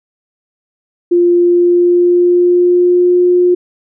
sine tone with pitch glide, 349.2 to 356.9 Hz, F4 to F4, 0 to +38 cents, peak -6 dBFS, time 1.11-3.55 s, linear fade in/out 10 ms, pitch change +38 cents, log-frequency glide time 1.33-3.19 s, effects none

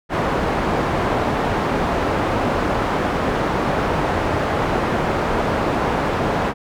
white low-pass noise, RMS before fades -20 dBFS, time 0.09-6.54 s, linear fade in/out 50 ms, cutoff 910 Hz, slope 12 dB/octave, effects none

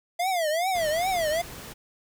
square tone with vibrato, 680 Hz, F5, 46 cents flat, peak -24 dBFS, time 0.19-1.42 s, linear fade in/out 10 ms, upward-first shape triangle, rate 2.5 Hz, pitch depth 240 cents each way
pink noise, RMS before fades -41 dBFS, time 0.74-1.74 s, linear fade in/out 20 ms
effects none

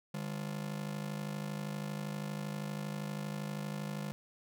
45% pulse ring-modulated tone, 174.61 Hz, F3, in tune, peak -34 dBFS, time 0.14-4.12 s, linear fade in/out 0 ms, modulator 26.3 Hz, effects none

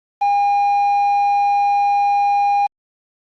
triangle tone with quantisation, 810 Hz, G#5, 43 cents flat, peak -11 dBFS, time 0.21-2.67 s, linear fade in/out 10 ms, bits 6, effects low-pass 4000 Hz 12 dB/octave + Opus 48 kbps

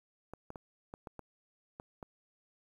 clicks, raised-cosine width 1 ms, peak -30 dBFS, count 8, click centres 0.336 / 0.504 / 0.558 / 0.939 / 1.072 / 1.193 / 1.799 / 2.028 s, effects 10-bit

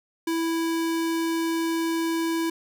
square tone, 329.6 Hz, E4, in tune, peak -24 dBFS, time 0.27-2.5 s, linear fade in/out 5 ms, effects none

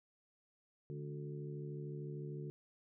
harmonic tone with a mistuned harmonic, 73.4 Hz, D2, in tune, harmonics 2 / 3 / 4 / 5 / 6, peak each -43 / -55 / -55 / -49 / -53 dBFS, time 0.9-2.5 s, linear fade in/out 0 ms, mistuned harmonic 3, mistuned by -53 cents, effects none

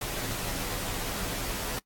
pink noise with comb filter, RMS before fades -33 dBFS, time 0.01-1.79 s, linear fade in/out 5 ms, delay 13 ms, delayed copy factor -0.65, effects noise-tail reverb RT60 0.1 s tail -20 dB re dry + AAC 64 kbps

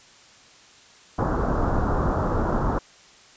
pink low-pass noise, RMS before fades -23 dBFS, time 1.18-2.79 s, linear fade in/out 10 ms, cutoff 1400 Hz, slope 48 dB/octave, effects white hiss -51 dBFS RMS until 3.36 s + resampled to 16000 Hz

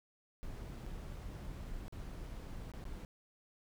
brown noise with dropouts, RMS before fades -45 dBFS, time 0.43-3.05 s, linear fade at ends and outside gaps 0 ms, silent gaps 0.86-0.864 / 1.881-1.924 / 2.717-2.737 / 2.841-2.853 s, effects none

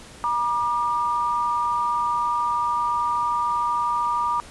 sine tone pair together, 956.8 / 1197 Hz, A#5 / D6, +45 / +33 cents, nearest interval major third, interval 388 cents, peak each -23 dBFS, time 0.24-4.4 s, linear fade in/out 0 ms, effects pink hiss -44 dBFS RMS until 4.5 s + resampled to 24000 Hz

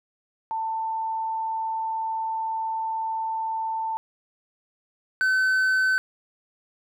sine / triangle tone pair in turn, 891 / 1523.3 Hz, A5 / F#6, +22 / +50 cents, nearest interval major sixth, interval 928 cents, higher second, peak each -25 / -17 dBFS, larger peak second, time 0.51-3.97 / 5.21-5.98 s, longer first, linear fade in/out 0 ms, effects none

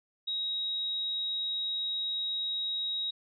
sine tone, 3803 Hz, A#7, 34 cents sharp, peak -30 dBFS, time 0.27-3.11 s, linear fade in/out 10 ms, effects none

